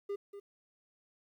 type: tone with echo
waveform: triangle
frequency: 402.7 Hz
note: G4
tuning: 47 cents sharp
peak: -32 dBFS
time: 0.09-0.16 s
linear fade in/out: 10 ms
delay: 240 ms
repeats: 1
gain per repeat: -10 dB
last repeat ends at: 0.4 s
effects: 12-bit